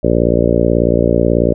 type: harmonic tone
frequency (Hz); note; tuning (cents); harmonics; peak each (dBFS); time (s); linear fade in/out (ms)
58.27; A#1; 0; 1 / 2 / 3 / 4 / 5 / 6 / 7 / 8 / 9 / 10; -19 / -19 / -19 / -19 / -19 / -19 / -19 / -19 / -19 / -19; 0.03-1.54; 10
effects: none